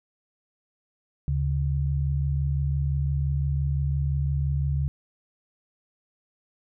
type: tone pair together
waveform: sine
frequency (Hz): 74.16 / 140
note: D2 / C#3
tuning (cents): +17 / +18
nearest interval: major seventh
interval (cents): 1101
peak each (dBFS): -25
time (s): 1.28-4.88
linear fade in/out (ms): 0
effects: none